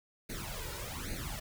pink noise with flanger, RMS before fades -40 dBFS, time 0.29-1.4 s, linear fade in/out 10 ms, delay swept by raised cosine 0.46 to 2.16 ms, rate 1.2 Hz, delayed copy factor +0.85, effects none

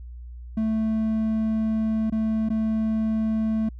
triangle tone with dropouts, 220 Hz, A3, in tune, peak -19 dBFS, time 0.57-3.69 s, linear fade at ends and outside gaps 5 ms, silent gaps 2.1-2.122 / 2.489-2.501 s, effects added 60 Hz sine -36 dBFS peak until 3.79 s

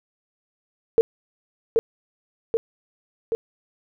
sine tone with echo, 454.6 Hz, A#4, 43 cents flat, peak -11 dBFS, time 0.98-1.01 s, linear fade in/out 0 ms, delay 780 ms, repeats 3, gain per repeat -3 dB, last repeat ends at 3.35 s, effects none

